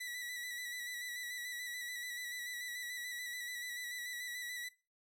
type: tone with vibrato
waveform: sawtooth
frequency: 1961 Hz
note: B6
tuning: 13 cents flat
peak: -38 dBFS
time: 0-4.69 s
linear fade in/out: 10 ms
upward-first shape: square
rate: 6.9 Hz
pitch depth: 27 cents each way
effects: noise-tail reverb RT60 0.3 s tail -18 dB re dry